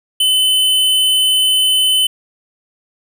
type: tone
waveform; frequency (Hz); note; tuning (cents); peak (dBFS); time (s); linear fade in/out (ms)
square; 3033; F#7; +42; -11; 0.2-2.07; 5
effects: none